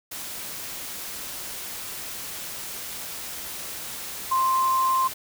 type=tone in noise; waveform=sine; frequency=1048 Hz; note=C6; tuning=2 cents sharp; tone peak=-19 dBFS; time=4.31-5.08 s; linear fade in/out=10 ms; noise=white; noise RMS=-35 dBFS; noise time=0.11-5.14 s; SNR=+13 dB; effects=none